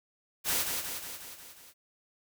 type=noise with echo; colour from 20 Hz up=white; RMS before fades=-29 dBFS; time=0.44-0.66 s; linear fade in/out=50 ms; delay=180 ms; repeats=6; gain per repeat=-4 dB; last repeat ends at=1.74 s; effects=none